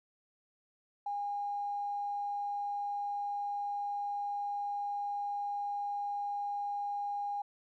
triangle tone with tanh clipping, 814 Hz, G#5, 35 cents flat, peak -33 dBFS, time 1.06-7.42 s, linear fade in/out 5 ms, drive 3 dB, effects none

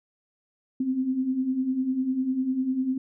sine beating tone pair, 252.1 / 262.1 Hz, B3 / C4, +36 / +3 cents, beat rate 10 Hz, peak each -31 / -24 dBFS, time 0.8-2.98 s, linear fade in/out 5 ms, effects none

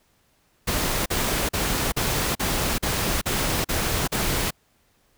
pink noise bursts, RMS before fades -24 dBFS, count 9, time 0.67-4.508 s, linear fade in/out 10 ms, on 390 ms, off 41 ms, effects pink hiss -64 dBFS RMS until 5.17 s

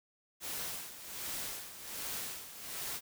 white noise with tremolo, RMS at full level -39 dBFS, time 0.4-3.01 s, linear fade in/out 50 ms, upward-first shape sine, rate 1.3 Hz, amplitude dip 70%, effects none

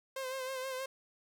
sawtooth tone with vibrato, 523.3 Hz, C5, in tune, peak -33 dBFS, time 0.16-0.86 s, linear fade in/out 5 ms, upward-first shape sine, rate 6.3 Hz, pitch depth 41 cents each way, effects none

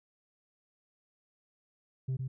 sine tone with echo, 130.81 Hz, C3, in tune, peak -27 dBFS, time 2.08-2.17 s, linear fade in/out 10 ms, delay 110 ms, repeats 1, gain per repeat -5 dB, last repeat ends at 2.28 s, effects tanh soft clip ceiling -29 dBFS

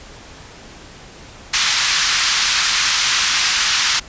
white band-pass noise, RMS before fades -17 dBFS, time 1.53-4 s, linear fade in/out 10 ms, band 1100 to 6200 Hz, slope 24 dB/octave, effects pink hiss -39 dBFS RMS until 4.08 s + resampled to 16000 Hz

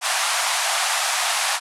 pink band-pass noise, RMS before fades -22 dBFS, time 0.01-1.6 s, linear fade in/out 50 ms, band 690 to 11000 Hz, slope 48 dB/octave, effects none

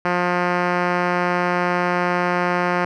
5% pulse tone with low-pass filter, 177.5 Hz, F3, 28 cents sharp, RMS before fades -20 dBFS, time 0.05-2.85 s, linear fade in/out 2 ms, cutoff 2300 Hz, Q 0.6, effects none

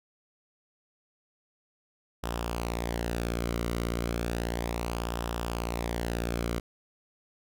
sawtooth tone with flanger, 58.27 Hz, A#1, in tune, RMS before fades -32 dBFS, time 2.23-6.6 s, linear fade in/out 10 ms, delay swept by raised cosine 0.46 to 1.18 ms, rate 0.33 Hz, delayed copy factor -0.55, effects none

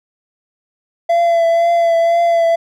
triangle tone with vibrato, 676 Hz, E5, 43 cents sharp, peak -8 dBFS, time 1.09-2.56 s, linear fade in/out 10 ms, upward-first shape triangle, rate 2 Hz, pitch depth 27 cents each way, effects none

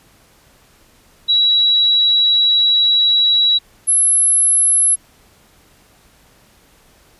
sine tone pair in turn, 3896 / 11013 Hz, B7 / F9, -24 / -25 cents, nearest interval octave + tritone, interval 1799 cents, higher second, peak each -10 dBFS, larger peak neither, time 1.28-3.59 / 3.87-4.96 s, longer first, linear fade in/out 20 ms, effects pink hiss -51 dBFS RMS until 7.19 s + resampled to 32000 Hz

